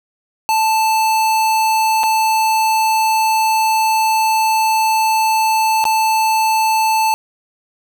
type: tone with dropouts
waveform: square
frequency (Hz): 880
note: A5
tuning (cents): 0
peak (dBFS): -13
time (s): 0.49-7.14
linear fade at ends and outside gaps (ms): 0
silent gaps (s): 2.033-2.037 / 5.841-5.853
effects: none